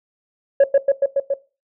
sine tone with echo, 553 Hz, C#5, 4 cents flat, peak -5 dBFS, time 0.6-0.64 s, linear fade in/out 5 ms, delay 140 ms, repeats 5, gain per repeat -2 dB, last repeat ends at 1.34 s, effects noise-tail reverb RT60 0.3 s tail -18 dB re dry + tanh soft clip ceiling -7 dBFS

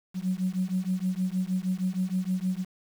sine beating tone pair, 182 / 188.4 Hz, F#3 / F#3, -28 / +32 cents, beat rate 6.4 Hz, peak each -28 dBFS, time 0.14-2.65 s, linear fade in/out 50 ms, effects tanh soft clip ceiling -18 dBFS + 8-bit

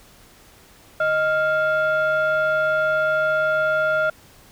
sine tone pair together, 624.6 / 1396.9 Hz, D#5 / F6, +7 / 0 cents, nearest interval octave + major second, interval 1393 cents, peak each -18 dBFS, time 1-4.1 s, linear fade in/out 5 ms, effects tanh soft clip ceiling -14 dBFS + pink hiss -50 dBFS RMS until 4.51 s

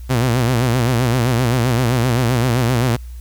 sawtooth tone with vibrato, 122.2 Hz, B2, 18 cents flat, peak -10 dBFS, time 0.09-2.97 s, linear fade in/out 20 ms, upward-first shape sine, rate 7.7 Hz, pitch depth 120 cents each way, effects added 60 Hz sine -29 dBFS peak until 3.2 s + white hiss -51 dBFS RMS until 3.2 s

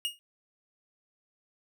45% pulse tone with exponential decay, 2859 Hz, F7, 40 cents sharp, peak -25 dBFS, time 0.05-0.19 s, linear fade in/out 0 ms, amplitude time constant 30 ms, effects none

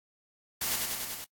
white noise with echo, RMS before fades -31 dBFS, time 0.61-0.76 s, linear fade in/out 5 ms, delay 97 ms, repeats 5, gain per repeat -2 dB, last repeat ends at 1.245 s, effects noise-tail reverb RT60 0.1 s tail -25 dB re dry + AAC 64 kbps

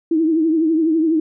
sine tone with vibrato, 320.7 Hz, E4, 48 cents flat, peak -13 dBFS, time 0.11-1.2 s, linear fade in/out 5 ms, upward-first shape triangle, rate 12 Hz, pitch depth 91 cents each way, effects none

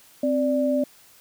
sine tone pair together, 261.6 / 587.3 Hz, C4 / D5, 0 / 0 cents, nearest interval octave + major second, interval 1400 cents, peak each -22 dBFS, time 0.23-0.84 s, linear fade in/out 5 ms, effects white hiss -53 dBFS RMS until 1.2 s

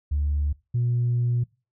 sine tone pair in turn, 72.9 / 120.68 Hz, D2 / B2, -12 / -40 cents, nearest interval major sixth, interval 872 cents, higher second, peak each -20 / -19 dBFS, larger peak second, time 0.11-0.53 / 0.74-1.44 s, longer second, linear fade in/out 10 ms, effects noise-tail reverb RT60 0.3 s tail -23 dB re dry + tanh soft clip ceiling -17 dBFS

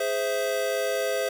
square chord, Ab augmented, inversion none, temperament equal with one note detuned, 415.3 / 519.3 / 659.3 Hz, Ab4 / C5 / E5, 0 / -13 / 0 cents, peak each -32 / -28 / -30 dBFS, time 0-1.29 s, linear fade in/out 5 ms, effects 8-bit

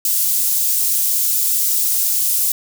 white high-pass noise, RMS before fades -17 dBFS, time 0.05-2.52 s, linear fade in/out 2 ms, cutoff 7300 Hz, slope 12 dB/octave, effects none

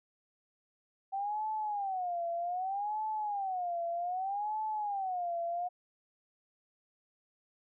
sine tone with vibrato, 768 Hz, G5, 36 cents flat, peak -32 dBFS, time 1.12-5.69 s, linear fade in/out 20 ms, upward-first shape sine, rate 0.64 Hz, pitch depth 210 cents each way, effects none

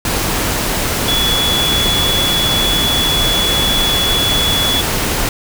sine tone in noise, 3400 Hz, G#7, 40 cents sharp, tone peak -14 dBFS, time 1.08-4.81 s, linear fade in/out 2 ms, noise pink, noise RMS -17 dBFS, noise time 0.05-5.29 s, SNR 0 dB, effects none

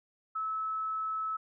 sine tone, 1300 Hz, E6, 24 cents flat, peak -31 dBFS, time 0.35-1.37 s, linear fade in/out 10 ms, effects none

